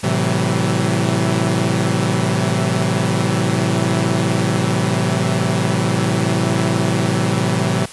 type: chord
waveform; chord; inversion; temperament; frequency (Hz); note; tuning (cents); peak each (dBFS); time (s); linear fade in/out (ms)
sawtooth; F# half-diminished seventh; first; equal with one note detuned; 110 / 130.81 / 164.81 / 189.32; A2 / C3 / E3 / F#3; 0 / 0 / 0 / +40; -17; 0.03-7.86; 10
effects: white hiss -36 dBFS RMS until 7.92 s + resampled to 24000 Hz

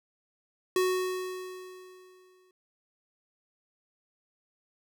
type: tone with exponential decay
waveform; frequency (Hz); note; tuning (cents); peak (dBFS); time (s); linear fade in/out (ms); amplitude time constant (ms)
square; 369.5; F#4; -2; -23; 0.76-2.51; 2; 380
effects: none

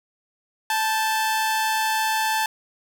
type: tone pair together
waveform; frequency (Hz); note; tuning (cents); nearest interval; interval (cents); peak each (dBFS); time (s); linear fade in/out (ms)
sawtooth; 877.2 / 1568; A5 / G6; -6 / 0; minor seventh; 1006; -17 / -28; 0.7-2.46; 2
effects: none

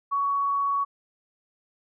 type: tone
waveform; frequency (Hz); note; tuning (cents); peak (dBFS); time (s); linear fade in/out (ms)
sine; 1121; C#6; +19; -22; 0.11-0.85; 20
effects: none

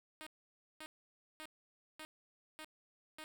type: tone bursts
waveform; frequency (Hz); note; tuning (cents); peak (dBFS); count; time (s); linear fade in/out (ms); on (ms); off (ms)
5% pulse; 311.1; D#4; 0; -36; 6; 0.21-3.24; 0; 55; 540
effects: 11-bit

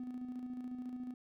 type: tone with tremolo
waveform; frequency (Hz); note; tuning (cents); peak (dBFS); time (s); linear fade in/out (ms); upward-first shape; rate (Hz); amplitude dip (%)
triangle; 250; B3; +21; -36; 0-1.14; 2; square; 14; 45
effects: tanh soft clip ceiling -34 dBFS

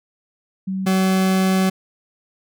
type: tone pair in turn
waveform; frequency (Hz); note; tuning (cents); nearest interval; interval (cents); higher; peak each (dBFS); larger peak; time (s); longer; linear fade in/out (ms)
sine / 40% pulse; 190.3 / 188.88; F#3 / F#3; +49 / +36; unison; 13; first; -21 / -14; second; 0.67-0.86 / 0.86-1.7; second; 10
effects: none

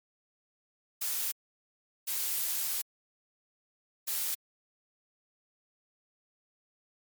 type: noise bursts at uneven times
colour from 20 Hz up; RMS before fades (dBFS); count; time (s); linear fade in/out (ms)
blue; -32; 3; 1.01-1.32 / 2.07-2.82 / 4.07-4.35; 10
effects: MP3 96 kbps

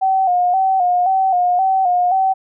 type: tone with vibrato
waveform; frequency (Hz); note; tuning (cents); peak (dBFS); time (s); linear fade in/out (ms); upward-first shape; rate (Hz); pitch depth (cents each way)
sine; 740; F#5; 0; -12; 0.01-2.34; 20; square; 1.9; 58
effects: none

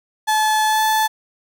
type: tone with pitch glide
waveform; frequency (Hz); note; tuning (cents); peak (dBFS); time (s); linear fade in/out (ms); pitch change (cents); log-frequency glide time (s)
35% pulse; 863 to 871; A5 to A5; -34 to -18; -13; 0.27-1.08; 20; +16; 0.66-0.83
effects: none

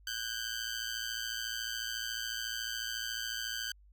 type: ring-modulated tone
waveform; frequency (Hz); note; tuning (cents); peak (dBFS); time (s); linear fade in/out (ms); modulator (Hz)
15% pulse; 1548; G6; -22; -26; 0.07-3.72; 2; 57
effects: added 50 Hz sine -57 dBFS peak until 3.92 s

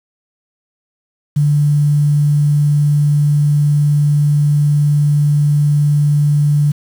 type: tone with quantisation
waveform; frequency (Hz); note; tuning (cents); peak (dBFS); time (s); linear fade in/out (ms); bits
sine; 146.83; D3; 0; -9; 1.36-6.72; 10; 6
effects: none

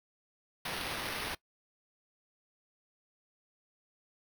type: noise with sample-and-hold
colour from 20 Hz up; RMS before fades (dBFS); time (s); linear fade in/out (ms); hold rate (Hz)
violet; -38; 0.65-1.35; 5; 7350
effects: noise-tail reverb RT60 0.1 s tail -21 dB re dry

